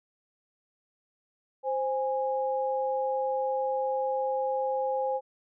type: tone pair together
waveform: sine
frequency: 523.3 / 825.4 Hz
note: C5 / G#5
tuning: 0 / -11 cents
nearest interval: minor sixth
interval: 789 cents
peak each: -28 / -30 dBFS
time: 1.63-5.21 s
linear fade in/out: 50 ms
effects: none